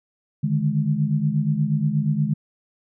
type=tone cluster; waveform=sine; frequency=145.9 / 154.3 / 210.1 Hz; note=D3 / D#3 / G#3; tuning=-11 / -14 / +20 cents; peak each=-23 / -22 / -24 dBFS; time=0.43-2.34 s; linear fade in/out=10 ms; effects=none